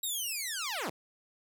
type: linear sweep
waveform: 10% pulse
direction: down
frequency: 3849 to 120.9 Hz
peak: -25 dBFS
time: 0.03-0.9 s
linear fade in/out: 5 ms
effects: 10-bit